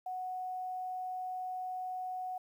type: tone with quantisation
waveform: sine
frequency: 739 Hz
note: F#5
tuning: 2 cents flat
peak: -36 dBFS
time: 0.06-2.38 s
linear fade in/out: 5 ms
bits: 11
effects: none